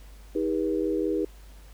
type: tone cluster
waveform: sine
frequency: 317 / 402 / 482.6 Hz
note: D#4 / G4 / B4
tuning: +32 / +44 / -40 cents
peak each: -27 / -28 / -30 dBFS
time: 0.35-1.25 s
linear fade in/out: 5 ms
effects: added 50 Hz sine -45 dBFS peak until 1.73 s + pink hiss -56 dBFS RMS until 1.73 s